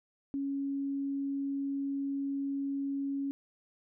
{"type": "tone", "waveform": "sine", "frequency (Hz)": 277.2, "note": "C#4", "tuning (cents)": 0, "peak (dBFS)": -31, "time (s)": [0.34, 3.31], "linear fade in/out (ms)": 0, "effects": []}